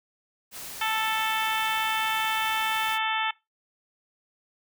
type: noise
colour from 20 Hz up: white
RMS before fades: -39 dBFS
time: 0.51-2.99 s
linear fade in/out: 50 ms
type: harmonic tone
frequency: 440.3 Hz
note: A4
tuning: 1 cent sharp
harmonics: 2 / 3 / 4 / 5 / 6 / 7 / 8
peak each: -29 / -31 / -32 / -33 / -34 / -34 / -35 dBFS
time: 0.81-3.31 s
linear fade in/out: 5 ms
effects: noise-tail reverb RT60 0.2 s tail -21 dB re dry